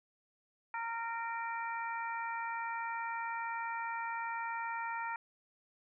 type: harmonic tone with a mistuned harmonic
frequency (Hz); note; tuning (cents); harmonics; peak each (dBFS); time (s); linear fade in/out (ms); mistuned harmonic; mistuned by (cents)
460.6; A#4; -21; 2 / 3 / 4 / 5; -38 / -42 / -44 / -46; 0.74-5.16; 2; 5; +32
effects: none